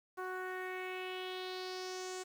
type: tone with low-pass filter sweep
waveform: sawtooth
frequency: 370 Hz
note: F#4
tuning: in tune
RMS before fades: -42 dBFS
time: 0.17-2.24 s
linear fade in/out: 20 ms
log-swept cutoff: 1300 to 7600 Hz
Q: 3.5
effects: 10-bit